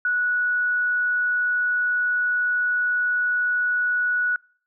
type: tone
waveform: sine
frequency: 1469 Hz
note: F#6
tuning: 13 cents flat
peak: -19 dBFS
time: 0.05-4.36 s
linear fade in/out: 2 ms
effects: noise-tail reverb RT60 0.5 s tail -26 dB re dry